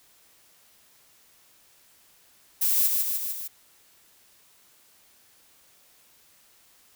violet noise with echo, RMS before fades -23 dBFS, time 2.61-2.88 s, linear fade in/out 10 ms, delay 150 ms, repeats 4, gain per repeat -3 dB, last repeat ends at 3.48 s, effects white hiss -59 dBFS RMS until 6.95 s

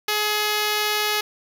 5% pulse tone, 421.7 Hz, G#4, 26 cents sharp, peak -9 dBFS, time 0.08-1.21 s, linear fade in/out 5 ms, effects none

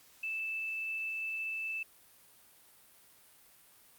sine tone, 2637 Hz, E7, in tune, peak -34 dBFS, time 0.23-1.83 s, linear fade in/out 5 ms, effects white hiss -61 dBFS RMS until 3.98 s + Opus 48 kbps

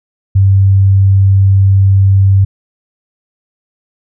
sine tone, 97.3 Hz, G2, 12 cents flat, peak -4 dBFS, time 0.35-2.45 s, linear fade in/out 10 ms, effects none

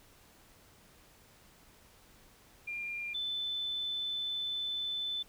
sine tone pair in turn, 2397 / 3516 Hz, D7 / A7, +35 / -2 cents, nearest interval perfect fifth, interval 663 cents, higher second, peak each -36 / -33 dBFS, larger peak second, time 2.67-3.14 / 3.14-5.23 s, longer second, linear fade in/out 10 ms, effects pink hiss -61 dBFS RMS until 5.28 s

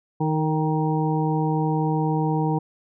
harmonic tone with a mistuned harmonic, 156.7 Hz, D#3, 13 cents sharp, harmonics 1 / 2 / 3 / 5 / 6, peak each -22 / -26 / -29 / -29 / -30 dBFS, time 0.2-2.59 s, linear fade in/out 10 ms, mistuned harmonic 3, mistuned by -28 cents, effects none

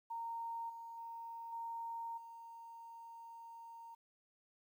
sine tone with level steps, 923 Hz, A#5, 17 cents flat, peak -40 / -47 / -45 / -41 / -50 dBFS, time 0.1-3.95 s, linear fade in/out 10 ms, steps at 0.69 / 0.97 / 1.52 / 2.17 s, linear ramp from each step 10 ms, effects 12-bit

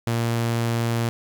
sawtooth tone, 116.54 Hz, A#2, in tune, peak -17 dBFS, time 0.07-1.09 s, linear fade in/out 0 ms, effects 8-bit

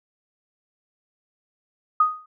sine tone with exponential decay, 1244.5 Hz, D#6, in tune, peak -11 dBFS, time 2-2.26 s, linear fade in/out 5 ms, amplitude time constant 56 ms, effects none

